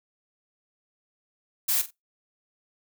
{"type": "noise with echo", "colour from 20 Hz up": "blue", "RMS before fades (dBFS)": -24, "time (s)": [1.68, 1.82], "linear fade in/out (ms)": 10, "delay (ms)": 45, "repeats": 2, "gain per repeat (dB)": -13, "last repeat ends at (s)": 1.91, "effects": ["noise-tail reverb RT60 0.2 s tail -24 dB re dry"]}